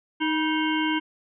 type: harmonic tone with a mistuned harmonic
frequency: 311.1 Hz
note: D#4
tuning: in tune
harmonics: 1 / 3 / 5 / 7 / 9 / 10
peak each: -24 / -29 / -31 / -32 / -34 / -34 dBFS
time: 0.2-1 s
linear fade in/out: 20 ms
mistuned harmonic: 3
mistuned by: +61 cents
effects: none